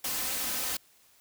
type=noise with comb filter; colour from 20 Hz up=white; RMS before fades=-32 dBFS; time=0.04-0.77 s; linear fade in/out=5 ms; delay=3.9 ms; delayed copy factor=+0.55; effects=white hiss -62 dBFS RMS until 1.2 s